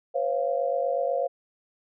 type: tone cluster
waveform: sine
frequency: 499.9 / 548 / 694 Hz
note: B4 / C#5 / F5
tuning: +21 / -20 / -11 cents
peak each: -29 / -26 / -29 dBFS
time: 0.14-1.28 s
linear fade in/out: 20 ms
effects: none